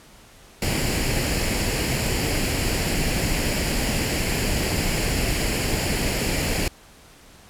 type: noise with comb filter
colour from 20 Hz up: pink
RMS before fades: -23 dBFS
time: 0.62-6.68 s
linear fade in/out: 2 ms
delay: 0.41 ms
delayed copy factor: +0.55
effects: pink hiss -49 dBFS RMS until 7.49 s + low-pass 12000 Hz 12 dB/octave